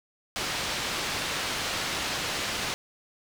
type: low-pass noise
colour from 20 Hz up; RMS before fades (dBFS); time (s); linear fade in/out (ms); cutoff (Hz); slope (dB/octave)
white; -31; 0.36-2.74; 0; 4400; 12
effects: none